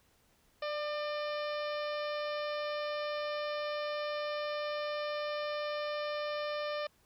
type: harmonic tone with a mistuned harmonic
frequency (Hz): 599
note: D5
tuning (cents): +34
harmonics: 1 / 2 / 3 / 4 / 5 / 6 / 7 / 8 / 9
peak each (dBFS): -35 / -41 / -45 / -47 / -49 / -51 / -52 / -53 / -54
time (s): 0.62-6.87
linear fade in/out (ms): 5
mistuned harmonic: 1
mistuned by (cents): -18
effects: pink hiss -69 dBFS RMS until 7.05 s